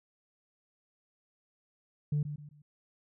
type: tone with echo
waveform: sine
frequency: 147.6 Hz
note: D3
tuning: 9 cents sharp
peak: -25 dBFS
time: 2.12-2.23 s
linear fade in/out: 5 ms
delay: 130 ms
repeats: 3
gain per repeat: -10 dB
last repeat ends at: 2.62 s
effects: tanh soft clip ceiling -24 dBFS